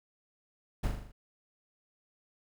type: noise with echo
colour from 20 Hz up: brown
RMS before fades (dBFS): -29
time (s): 0.83-0.88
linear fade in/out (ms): 10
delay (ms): 40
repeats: 6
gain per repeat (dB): -4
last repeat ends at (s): 1.12
effects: none